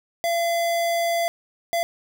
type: tone bursts at uneven times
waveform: square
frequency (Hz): 680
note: F5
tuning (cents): -46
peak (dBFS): -21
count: 2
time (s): 0.24-1.28 / 1.73-1.83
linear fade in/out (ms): 0
effects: none